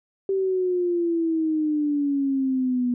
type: exponential sweep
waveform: sine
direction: down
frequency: 390.3 to 243.2 Hz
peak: -20 dBFS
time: 0.29-2.94 s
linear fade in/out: 2 ms
effects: none